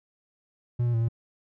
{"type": "tone with pitch steps", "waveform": "triangle", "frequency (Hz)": [120.7, 119.6, 114.3, 115.8], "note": ["B2", "A#2", "A#2", "A#2"], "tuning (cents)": [-39, 45, -34, -11], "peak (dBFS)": -20, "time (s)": [0.79, 1.086], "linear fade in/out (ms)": 10, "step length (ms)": 74, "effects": []}